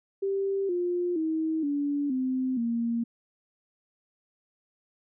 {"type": "tone with pitch steps", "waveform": "sine", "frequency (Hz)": [392, 353.3, 318.4, 287, 258.6, 233.1], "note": ["G4", "F4", "D#4", "D4", "C4", "A#3"], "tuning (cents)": [0, 20, 40, -40, -20, 0], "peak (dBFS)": -25, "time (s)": [0.22, 3.04], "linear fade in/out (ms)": 10, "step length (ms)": 470, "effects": []}